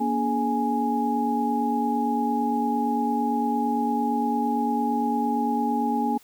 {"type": "tone cluster", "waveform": "sine", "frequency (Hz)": [237, 285.8, 424.3, 831], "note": ["A#3", "D4", "G#4", "G#5"], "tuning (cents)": [29, -47, 37, 1], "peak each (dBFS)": [-25, -29, -33, -25], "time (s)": [0, 6.18], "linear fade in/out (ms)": 10, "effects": ["white hiss -55 dBFS RMS until 6.23 s"]}